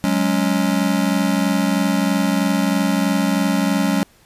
square chord, F# suspended second, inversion none, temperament just, 185 / 208.1 / 277.5 Hz, F#3 / G#3 / C#4, 0 / +4 / +2 cents, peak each -21 dBFS, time 0.04-4.03 s, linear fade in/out 0 ms, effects pink hiss -53 dBFS RMS until 4.25 s + resampled to 32000 Hz

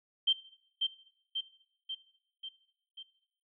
sine tone with echo, 3136 Hz, G7, in tune, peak -23 dBFS, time 0.27-0.33 s, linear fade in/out 10 ms, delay 540 ms, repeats 5, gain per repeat -4 dB, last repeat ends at 3.03 s, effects noise-tail reverb RT60 0.7 s tail -17 dB re dry

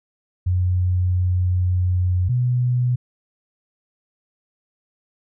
sine tone pair in turn, 90.6 / 123.9 Hz, F#2 / B2, -36 / +6 cents, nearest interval perfect fourth, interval 542 cents, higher second, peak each -16 dBFS, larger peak neither, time 0.46-2.29 / 2.29-2.96 s, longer first, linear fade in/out 10 ms, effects none

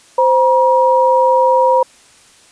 sine tone pair together, 520 / 955.3 Hz, C5 / A#5, -11 / +42 cents, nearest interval major seventh, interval 1053 cents, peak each -11 dBFS, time 0.18-1.83 s, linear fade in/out 5 ms, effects white hiss -46 dBFS RMS until 2.51 s + resampled to 22050 Hz

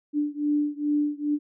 sine beating tone pair, 293.7 / 296.1 Hz, D4 / D4, 0 / +14 cents, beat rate 2.4 Hz, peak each -25 / -26 dBFS, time 0.13-1.39 s, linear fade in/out 50 ms, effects none

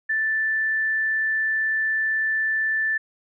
sine tone, 1762 Hz, A6, 2 cents sharp, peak -20 dBFS, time 0.09-2.98 s, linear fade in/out 10 ms, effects none

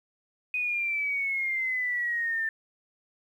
sine exponential sweep, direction down, 2500 to 1779 Hz, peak -26 dBFS, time 0.54-2.49 s, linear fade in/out 2 ms, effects 10-bit

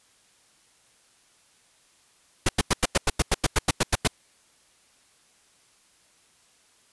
pink noise bursts, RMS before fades -20 dBFS, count 14, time 2.46-4.076 s, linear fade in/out 5 ms, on 30 ms, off 92 ms, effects white hiss -61 dBFS RMS until 6.92 s + resampled to 24000 Hz

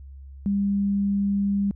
sine tone, 200 Hz, G3, 35 cents sharp, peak -20 dBFS, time 0.46-1.71 s, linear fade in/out 0 ms, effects added 68 Hz sine -39 dBFS peak until 1.75 s

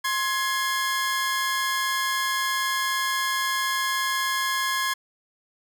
sawtooth tone pair together, 1058 / 1677.4 Hz, C6 / G#6, +19 / +17 cents, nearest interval minor sixth, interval 798 cents, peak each -22 / -23 dBFS, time 0.04-4.94 s, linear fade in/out 10 ms, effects none

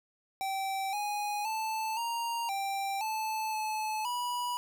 square tone with pitch steps, 775 / 828 / 879 / 934 / 786 / 873 / 864 / 976 Hz, G5 / G#5 / A5 / A#5 / G5 / A5 / A5 / B5, -20 / -5 / -2 / +3 / +4 / -14 / -32 / -21 cents, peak -32 dBFS, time 0.41-4.57 s, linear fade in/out 0 ms, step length 520 ms, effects none

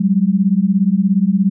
sine beating tone pair, 185.8 / 202.8 Hz, F#3 / G#3, +7 / -41 cents, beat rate 17 Hz, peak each -14 dBFS, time 0-1.5 s, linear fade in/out 10 ms, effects none

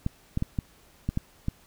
clicks, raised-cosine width 5 ms, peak -14 dBFS, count 7, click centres 0.064 / 0.374 / 0.424 / 0.588 / 1.09 / 1.174 / 1.484 s, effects pink hiss -58 dBFS RMS until 1.66 s

